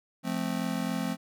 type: chord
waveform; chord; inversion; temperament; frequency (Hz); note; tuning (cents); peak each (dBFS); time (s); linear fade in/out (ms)
square; F major; none; just; 174.61 / 218.3 / 261.9; F3 / A3 / C4; 0 / -13 / +2; -34; 0.23-1.17; 50
effects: none